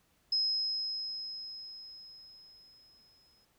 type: tone with exponential decay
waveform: sine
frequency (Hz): 5120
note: D#8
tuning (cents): +49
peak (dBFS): -26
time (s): 0.32-3.45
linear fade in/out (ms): 5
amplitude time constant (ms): 680
effects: pink hiss -71 dBFS RMS until 3.58 s